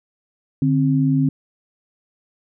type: tone pair together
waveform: sine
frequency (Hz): 147.84 / 265.4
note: D3 / C4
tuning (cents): +12 / +25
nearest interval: minor seventh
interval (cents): 1013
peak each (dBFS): -17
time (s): 0.62-1.29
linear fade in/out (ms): 2
effects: none